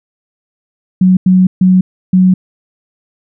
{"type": "tone bursts at uneven times", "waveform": "sine", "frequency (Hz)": 185, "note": "F#3", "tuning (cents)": 0, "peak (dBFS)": -4, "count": 4, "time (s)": [[1.01, 1.17], [1.26, 1.47], [1.61, 1.81], [2.13, 2.34]], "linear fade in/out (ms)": 5, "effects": []}